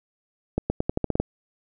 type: accelerating click train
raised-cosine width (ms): 2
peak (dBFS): -9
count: 9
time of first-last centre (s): 0.58-1.2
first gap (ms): 120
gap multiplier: 0.87
effects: none